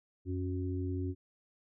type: harmonic tone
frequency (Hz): 91.6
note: F#2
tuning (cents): -17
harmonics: 1 / 3 / 4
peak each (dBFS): -34 / -38 / -41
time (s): 0.25-1.15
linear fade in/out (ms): 50
effects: none